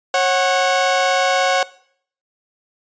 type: tone pair together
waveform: sawtooth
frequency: 545.9 / 740 Hz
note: C#5 / F#5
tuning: -27 / 0 cents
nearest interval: perfect fourth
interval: 527 cents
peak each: -13 dBFS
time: 0.14-1.63 s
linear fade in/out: 2 ms
effects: noise-tail reverb RT60 0.6 s tail -20 dB re dry + resampled to 16000 Hz